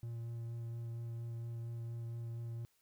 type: tone with vibrato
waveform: triangle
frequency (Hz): 116.54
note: A#2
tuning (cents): 0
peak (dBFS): -38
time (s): 0.03-2.65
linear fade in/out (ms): 0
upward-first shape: sine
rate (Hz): 4.3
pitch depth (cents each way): 11
effects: white hiss -75 dBFS RMS until 2.81 s